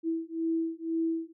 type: beating tone pair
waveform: sine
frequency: 326.6 / 328.6 Hz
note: E4 / E4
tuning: -16 / -5 cents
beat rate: 2 Hz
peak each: -31 dBFS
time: 0.03-1.33 s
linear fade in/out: 50 ms
effects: none